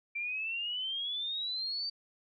sine exponential sweep, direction up, 2344 to 4643 Hz, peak -33 dBFS, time 0.15-1.9 s, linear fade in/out 10 ms, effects none

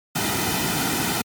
pink noise with comb filter, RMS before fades -23 dBFS, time 0.15-1.22 s, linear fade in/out 10 ms, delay 1.8 ms, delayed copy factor -0.65, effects high-pass 100 Hz 12 dB/octave + MP3 96 kbps

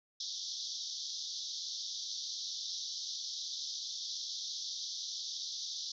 white band-pass noise, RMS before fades -41 dBFS, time 0.2-5.92 s, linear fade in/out 5 ms, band 3400 to 6100 Hz, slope 96 dB/octave, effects none

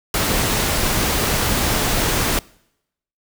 pink noise, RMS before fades -19 dBFS, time 0.14-2.39 s, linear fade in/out 2 ms, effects noise-tail reverb RT60 0.8 s tail -24 dB re dry

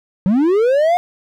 triangle linear sweep, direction up, 174.61 to 725 Hz, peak -9 dBFS, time 0.26-0.97 s, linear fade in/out 0 ms, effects none

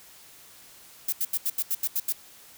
violet noise bursts, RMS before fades -26 dBFS, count 9, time 1.08-2.125 s, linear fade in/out 5 ms, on 45 ms, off 80 ms, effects white hiss -51 dBFS RMS until 2.57 s

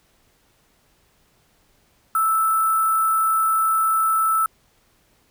sine tone with sample-and-hold, 1318.5 Hz, E6, in tune, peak -16 dBFS, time 2.15-4.46 s, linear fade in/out 2 ms, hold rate 11025 Hz, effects pink hiss -61 dBFS RMS until 5.3 s

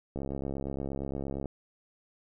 click train, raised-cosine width 2 ms, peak -22 dBFS, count 90, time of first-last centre 0.16-1.457 s, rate 68.6 Hz, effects none

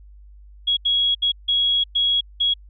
sine tone bursts at uneven times, 3322 Hz, G#7, in tune, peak -16 dBFS, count 6, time 0.67-0.77 / 0.85-1.15 / 1.22-1.32 / 1.48-1.84 / 1.95-2.21 / 2.4-2.54 s, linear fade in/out 10 ms, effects added 50 Hz sine -42 dBFS peak until 2.69 s

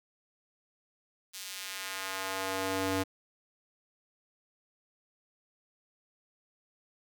square tone with high-pass filter sweep, 95.6 Hz, G2, 43 cents flat, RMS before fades -35 dBFS, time 1.33-3.04 s, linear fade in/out 20 ms, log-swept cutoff 4300 to 220 Hz, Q 0.77, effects none

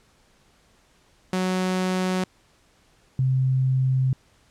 sawtooth / sine tone pair in turn, 185 / 130.81 Hz, F#3 / C3, 0 / 0 cents, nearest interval tritone, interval 600 cents, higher first, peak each -18 dBFS, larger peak neither, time 1.33-2.24 / 3.19-4.13 s, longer second, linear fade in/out 2 ms, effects pink hiss -60 dBFS RMS until 4.5 s + low-pass 9000 Hz 12 dB/octave

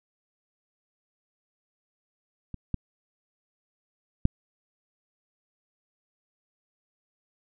clicks, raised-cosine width 5 ms, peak -24 / -15 / -7 dBFS, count 3, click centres 2.543 / 2.743 / 4.254 s, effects none

